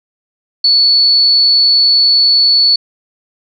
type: tone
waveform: sine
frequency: 4435 Hz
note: C#8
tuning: in tune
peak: -6 dBFS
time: 0.64-2.76 s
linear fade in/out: 5 ms
effects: none